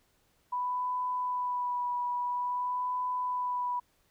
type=tone with vibrato; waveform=sine; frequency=987.8 Hz; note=B5; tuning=in tune; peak=-29 dBFS; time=0.52-3.8 s; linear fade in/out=10 ms; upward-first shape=sine; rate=0.49 Hz; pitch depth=19 cents each way; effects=pink hiss -70 dBFS RMS until 4.1 s